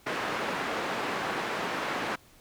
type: band-pass noise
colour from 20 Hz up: white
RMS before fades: -32 dBFS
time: 0.06-2.16 s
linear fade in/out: 10 ms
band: 190 to 1600 Hz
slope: 12 dB/octave
effects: pink hiss -58 dBFS RMS until 2.4 s